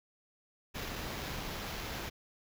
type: noise with sample-and-hold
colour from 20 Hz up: pink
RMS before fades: -40 dBFS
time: 0.74-2.1 s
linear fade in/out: 20 ms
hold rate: 8820 Hz
effects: none